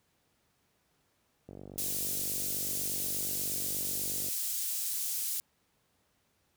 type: click train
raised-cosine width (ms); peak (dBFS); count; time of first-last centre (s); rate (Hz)
2; -32; 136; 1.49-4.285; 48.3
type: high-pass noise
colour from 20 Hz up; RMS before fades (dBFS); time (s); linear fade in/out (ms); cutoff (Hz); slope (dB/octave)
pink; -34; 1.78-5.4; 0; 8200; 12
effects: pink hiss -73 dBFS RMS until 6.56 s + high-pass 60 Hz 12 dB/octave